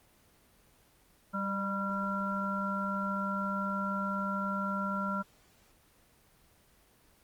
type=harmonic tone with a mistuned harmonic; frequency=196 Hz; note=G3; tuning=in tune; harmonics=1 / 3 / 5 / 7; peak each=-34 / -41 / -40 / -34 dBFS; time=1.33-5.23 s; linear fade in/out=20 ms; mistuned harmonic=3; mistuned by=+35 cents; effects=pink hiss -64 dBFS RMS until 7.23 s + Opus 24 kbps